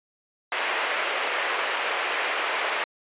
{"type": "band-pass noise", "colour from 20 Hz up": "white", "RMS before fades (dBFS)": -27, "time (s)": [0.52, 2.84], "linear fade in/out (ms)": 2, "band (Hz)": [420, 2700], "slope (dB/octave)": 24, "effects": ["resampled to 8000 Hz"]}